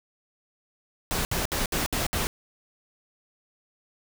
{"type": "noise bursts", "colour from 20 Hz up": "pink", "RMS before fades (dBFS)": -27, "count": 6, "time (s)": [1.11, 2.27], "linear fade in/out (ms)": 0, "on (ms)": 140, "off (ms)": 64, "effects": []}